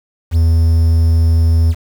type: tone with quantisation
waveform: triangle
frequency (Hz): 82.41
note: E2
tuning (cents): 0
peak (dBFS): -6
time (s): 0.31-1.75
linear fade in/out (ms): 50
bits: 6
effects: none